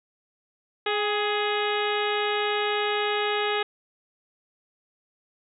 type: harmonic tone with a mistuned harmonic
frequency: 418.2 Hz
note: G#4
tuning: 12 cents sharp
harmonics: 1 / 2 / 3 / 4 / 5 / 6 / 7 / 8 / 9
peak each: -27 / -30 / -32 / -33 / -34 / -35 / -35 / -36 / -37 dBFS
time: 0.86-3.63 s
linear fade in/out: 5 ms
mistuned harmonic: 2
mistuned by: -38 cents
effects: none